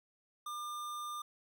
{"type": "tone", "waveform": "square", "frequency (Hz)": 1200, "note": "D6", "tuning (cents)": 37, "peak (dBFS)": -40, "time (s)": [0.46, 1.22], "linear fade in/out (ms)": 5, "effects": []}